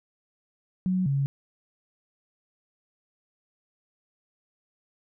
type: tone pair in turn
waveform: sine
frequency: 185 / 138.59 Hz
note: F#3 / C#3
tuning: 0 / 0 cents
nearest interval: perfect fourth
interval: 500 cents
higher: first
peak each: -22 dBFS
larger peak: neither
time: 0.86-1.06 / 1.06-1.26 s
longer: neither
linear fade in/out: 0 ms
effects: none